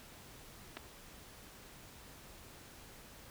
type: clicks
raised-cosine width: 0.3 ms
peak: -28 dBFS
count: 2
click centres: 0.769 / 0.772 s
effects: pink hiss -55 dBFS RMS until 3.3 s